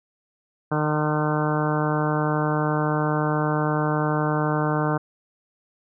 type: harmonic tone with a mistuned harmonic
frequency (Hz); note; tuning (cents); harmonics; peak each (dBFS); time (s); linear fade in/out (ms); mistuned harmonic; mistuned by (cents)
151.9; D#3; -41; 1 / 2 / 3 / 4 / 5 / 6 / 7 / 8 / 9 / 10; -24 / -27 / -29 / -30 / -31 / -32 / -32 / -33 / -34 / -34; 0.71-4.98; 10; 7; -15
effects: none